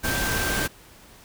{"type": "tone in noise", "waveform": "sine", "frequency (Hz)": 1568, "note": "G6", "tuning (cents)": 0, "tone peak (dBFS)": -28, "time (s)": [0.03, 0.68], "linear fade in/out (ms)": 20, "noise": "pink", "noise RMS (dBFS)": -26, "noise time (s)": [0.03, 0.68], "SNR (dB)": -5, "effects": ["pink hiss -50 dBFS RMS until 1.24 s"]}